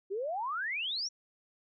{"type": "exponential sweep", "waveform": "sine", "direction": "up", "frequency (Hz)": [370, 5900], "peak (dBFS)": -32, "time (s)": [0.1, 1.09], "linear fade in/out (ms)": 20, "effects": []}